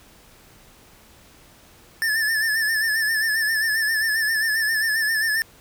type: tone with vibrato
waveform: square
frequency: 1760 Hz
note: A6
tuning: in tune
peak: -20 dBFS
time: 2.02-5.42 s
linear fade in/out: 0 ms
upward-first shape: sine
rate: 7.5 Hz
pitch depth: 60 cents each way
effects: pink hiss -51 dBFS RMS until 5.6 s

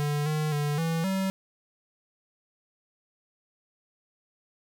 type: tone with pitch steps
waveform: square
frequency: 146.8 / 153.4 / 146.7 / 164.3 / 191.5 Hz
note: D3 / D#3 / D3 / E3 / G3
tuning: 0 / -24 / -2 / -5 / -40 cents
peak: -26 dBFS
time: 0-1.3 s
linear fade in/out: 0 ms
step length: 260 ms
effects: none

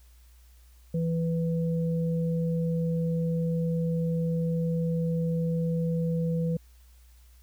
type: tone pair together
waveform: sine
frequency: 165.5 / 495.6 Hz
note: E3 / B4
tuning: +7 / +6 cents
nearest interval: octave + perfect fifth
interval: 1899 cents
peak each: -25 / -33 dBFS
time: 0.94-6.57 s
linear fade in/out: 5 ms
effects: added 60 Hz sine -52 dBFS peak until 7.42 s + white hiss -64 dBFS RMS until 7.42 s

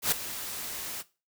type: noise with ADSR envelope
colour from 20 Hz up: white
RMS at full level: -23 dBFS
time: 0.02-1.03 s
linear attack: 100 ms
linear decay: 5 ms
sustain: -14 dB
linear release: 27 ms
effects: noise-tail reverb RT60 0.3 s tail -18 dB re dry

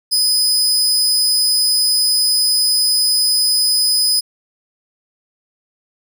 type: tone with amplitude modulation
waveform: sawtooth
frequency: 5010 Hz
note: D#8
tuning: 11 cents sharp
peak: -7 dBFS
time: 0.11-4.21 s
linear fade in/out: 20 ms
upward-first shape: sine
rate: 230 Hz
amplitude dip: 65%
effects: none

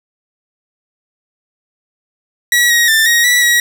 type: tone with pitch steps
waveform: sawtooth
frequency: 1926 / 1889 / 1781 / 1883 / 1953 / 1912 Hz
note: B6 / A#6 / A6 / A#6 / B6 / A#6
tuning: -44 / +22 / +21 / +17 / -20 / +43 cents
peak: -5 dBFS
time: 2.52-3.6 s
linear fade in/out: 2 ms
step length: 180 ms
effects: none

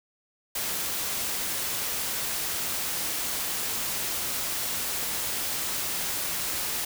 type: noise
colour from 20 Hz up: white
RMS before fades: -30 dBFS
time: 0.55-6.85 s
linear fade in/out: 5 ms
effects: none

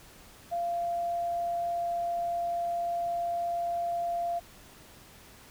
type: tone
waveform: sine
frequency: 690 Hz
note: F5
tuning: 21 cents flat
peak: -28 dBFS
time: 0.51-4.4 s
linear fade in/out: 20 ms
effects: pink hiss -53 dBFS RMS until 5.5 s

